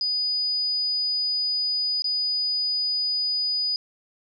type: tone with dropouts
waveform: sine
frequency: 4950 Hz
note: D#8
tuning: 10 cents flat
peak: -22 dBFS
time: 0.01-3.76 s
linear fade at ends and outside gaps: 1 ms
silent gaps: 2.021-2.043 s
effects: none